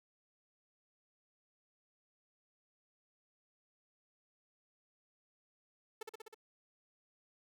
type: tone with echo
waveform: sawtooth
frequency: 440 Hz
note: A4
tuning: in tune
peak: -37 dBFS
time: 6.01-6.03 s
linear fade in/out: 5 ms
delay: 63 ms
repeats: 5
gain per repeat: -2 dB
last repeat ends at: 6.345 s
effects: none